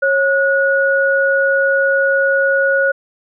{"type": "tone pair together", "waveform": "sine", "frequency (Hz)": [547, 1456.9], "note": ["C#5", "F#6"], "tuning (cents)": [-23, -27], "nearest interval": "octave + perfect fourth", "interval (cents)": 1696, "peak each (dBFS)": -14, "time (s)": [0.02, 2.92], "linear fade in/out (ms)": 10, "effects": []}